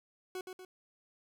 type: tone with echo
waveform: 40% pulse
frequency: 370 Hz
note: F#4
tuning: in tune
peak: -37 dBFS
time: 0.35-0.41 s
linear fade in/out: 2 ms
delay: 120 ms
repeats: 2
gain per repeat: -5 dB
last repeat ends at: 0.65 s
effects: none